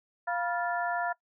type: harmonic tone with a mistuned harmonic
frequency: 349.2 Hz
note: F4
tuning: in tune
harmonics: 2 / 3 / 4 / 5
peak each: -31 / -35 / -35 / -36 dBFS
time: 0.27-1.13 s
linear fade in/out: 10 ms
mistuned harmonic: 3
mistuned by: -130 cents
effects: noise-tail reverb RT60 0.1 s tail -21 dB re dry